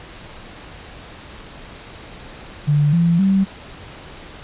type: tone with pitch steps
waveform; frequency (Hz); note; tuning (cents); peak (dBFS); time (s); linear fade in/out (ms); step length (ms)
sine; 146.9 / 169.5 / 193.6; D3 / E3 / G3; +1 / +49 / -21; -12; 2.67-3.45; 20; 260
effects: pink hiss -38 dBFS RMS until 4.43 s + resampled to 8000 Hz